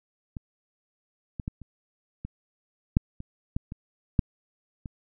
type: clicks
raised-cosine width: 5 ms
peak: -23 / -20 / -18 / -30 / -22 / -6 / -25 / -15 / -24 / -7 / -24 dBFS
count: 11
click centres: 0.368 / 1.398 / 1.479 / 1.617 / 2.25 / 2.969 / 3.204 / 3.565 / 3.721 / 4.192 / 4.858 s
effects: none